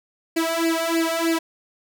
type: tone with flanger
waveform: sawtooth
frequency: 329.6 Hz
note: E4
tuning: in tune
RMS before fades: -22 dBFS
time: 0.36-1.39 s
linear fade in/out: 10 ms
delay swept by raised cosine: 0.41 to 1.71 ms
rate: 3.2 Hz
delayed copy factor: +1
effects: none